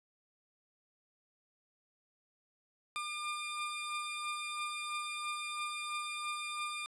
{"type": "beating tone pair", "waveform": "20% pulse", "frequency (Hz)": [1200, 1203], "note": ["D6", "D6"], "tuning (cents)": [37, 41], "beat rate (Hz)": 3, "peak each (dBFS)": [-40, -33], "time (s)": [2.96, 6.86], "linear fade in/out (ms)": 0, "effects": ["resampled to 24000 Hz", "11-bit"]}